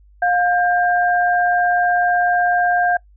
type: tone pair together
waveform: sine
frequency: 710 / 1594 Hz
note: F5 / G6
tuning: +28 / +28 cents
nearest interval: octave + major second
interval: 1400 cents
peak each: -15 / -19 dBFS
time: 0.22-2.97 s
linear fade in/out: 5 ms
effects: noise-tail reverb RT60 0.1 s tail -22 dB re dry + added 50 Hz sine -46 dBFS peak until 3.16 s